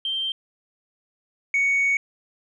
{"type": "tone pair in turn", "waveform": "sine", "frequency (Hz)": [3144, 2229], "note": ["G7", "C#7"], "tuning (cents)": [4, 9], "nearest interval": "tritone", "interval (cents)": 595, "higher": "first", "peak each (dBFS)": [-23, -16], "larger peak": "second", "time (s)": [[0.05, 0.32], [1.54, 1.97]], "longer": "second", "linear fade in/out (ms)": 2, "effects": ["tanh soft clip ceiling -16 dBFS"]}